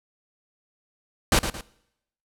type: noise with echo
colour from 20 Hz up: pink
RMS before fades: -18 dBFS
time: 1.32-1.39 s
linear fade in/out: 2 ms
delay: 110 ms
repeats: 2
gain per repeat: -9 dB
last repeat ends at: 1.61 s
effects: noise-tail reverb RT60 0.8 s tail -22 dB re dry + low-pass 11000 Hz 12 dB/octave